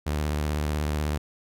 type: tone with vibrato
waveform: sawtooth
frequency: 75 Hz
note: D2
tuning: 37 cents sharp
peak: -21 dBFS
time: 0.06-1.18 s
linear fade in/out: 10 ms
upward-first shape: triangle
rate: 16 Hz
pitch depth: 71 cents each way
effects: none